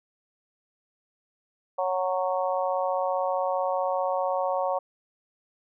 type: harmonic tone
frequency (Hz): 184.5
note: F#3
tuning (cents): -5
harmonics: 3 / 4 / 5 / 6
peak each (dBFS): -27 / -29 / -31 / -33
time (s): 1.78-4.79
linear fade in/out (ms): 10
effects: none